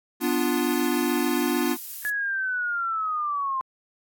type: chord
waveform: square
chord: B diminished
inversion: none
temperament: equal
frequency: 246.9 / 293.7 / 349.2 Hz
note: B3 / D4 / F4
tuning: 0 / 0 / 0 cents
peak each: -27 dBFS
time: 0.2-1.77 s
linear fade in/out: 50 ms
type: noise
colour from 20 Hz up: violet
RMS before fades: -35 dBFS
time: 0.21-2.1 s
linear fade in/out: 0 ms
type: linear sweep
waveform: sine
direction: down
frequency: 1700 to 1043 Hz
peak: -24 dBFS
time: 2.05-3.61 s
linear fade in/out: 0 ms
effects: AAC 64 kbps